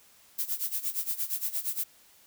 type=noise with tremolo; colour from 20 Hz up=violet; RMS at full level=-29 dBFS; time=0.38-1.84 s; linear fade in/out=10 ms; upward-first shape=sine; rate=8.6 Hz; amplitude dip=85%; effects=white hiss -59 dBFS RMS until 2.26 s